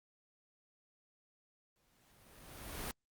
pink noise with exponential growth, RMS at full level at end -39 dBFS, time 1.76-2.91 s, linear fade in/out 0 ms, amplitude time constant 250 ms, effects Opus 48 kbps

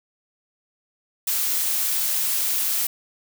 blue noise, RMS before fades -23 dBFS, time 1.27-2.87 s, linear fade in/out 5 ms, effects none

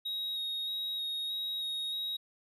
triangle tone with vibrato, 3776 Hz, A#7, 22 cents sharp, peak -32 dBFS, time 0.05-2.17 s, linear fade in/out 10 ms, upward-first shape square, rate 1.6 Hz, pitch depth 12 cents each way, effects none

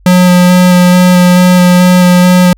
square tone with vibrato, 180 Hz, F#3, 47 cents flat, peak -3 dBFS, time 0.06-2.53 s, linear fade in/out 2 ms, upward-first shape square, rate 2.3 Hz, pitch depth 9 cents each way, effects added 47 Hz sine -38 dBFS peak until 2.57 s

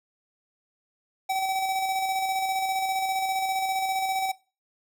square tone with tremolo, 765 Hz, G5, 42 cents flat, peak -24 dBFS, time 1.29-4.32 s, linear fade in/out 10 ms, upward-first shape square, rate 15 Hz, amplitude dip 30%, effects noise-tail reverb RT60 0.3 s tail -19 dB re dry

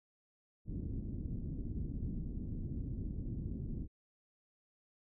pink low-pass noise, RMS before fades -40 dBFS, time 0.65-3.88 s, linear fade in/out 50 ms, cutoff 280 Hz, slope 24 dB/octave, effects none

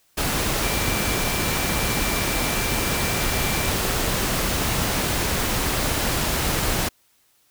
sine tone in noise, 2348 Hz, D7, 1 cent flat, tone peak -32 dBFS, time 0.63-3.7 s, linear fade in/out 10 ms, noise pink, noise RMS -23 dBFS, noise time 0.17-6.89 s, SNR -12 dB, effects white hiss -62 dBFS RMS until 7.5 s

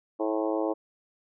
harmonic tone with a mistuned harmonic, 108.4 Hz, A2, 25 cents flat, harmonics 3 / 4 / 5 / 6 / 7 / 8 / 9 / 10, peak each -29 / -32 / -31 / -35 / -38 / -38 / -42 / -43 dBFS, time 0.19-0.74 s, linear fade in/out 20 ms, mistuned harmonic 7, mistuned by +27 cents, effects none

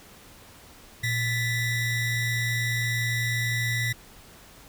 square ring-modulated tone, 932.3 Hz, A#5, in tune, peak -22 dBFS, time 1.03-3.93 s, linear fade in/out 10 ms, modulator 1050 Hz, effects pink hiss -50 dBFS RMS until 4.68 s

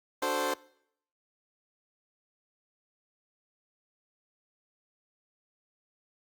20% pulse chord, D dominant seventh, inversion none, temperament equal, 293.7 / 370 / 440 / 523.3 Hz, D4 / F#4 / A4 / C5, 0 / 0 / 0 / 0 cents, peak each -31 / -31 / -31 / -26 dBFS, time 0.22-0.54 s, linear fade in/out 5 ms, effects noise-tail reverb RT60 0.7 s tail -22 dB re dry + Opus 48 kbps

